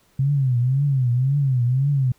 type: tone with vibrato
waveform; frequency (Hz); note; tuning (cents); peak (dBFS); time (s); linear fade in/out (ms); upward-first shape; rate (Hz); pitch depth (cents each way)
sine; 131.6; C3; +10; -16; 0.19-2.12; 5; triangle; 1.9; 180
effects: pink hiss -60 dBFS RMS until 2.18 s